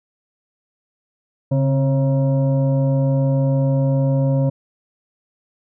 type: tone with frequency modulation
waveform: sine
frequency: 138.59 Hz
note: C#3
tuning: in tune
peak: -14 dBFS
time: 1.51-4.5 s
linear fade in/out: 10 ms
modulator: 404 Hz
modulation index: 0.76
effects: none